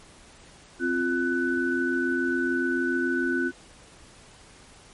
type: tone cluster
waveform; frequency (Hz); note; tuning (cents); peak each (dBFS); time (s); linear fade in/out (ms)
sine; 260.6 / 347.5 / 1495; C4 / F4 / F#6; -7 / -9 / +17; -27; 0.79-3.52; 50
effects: pink hiss -51 dBFS RMS until 4.93 s + MP3 48 kbps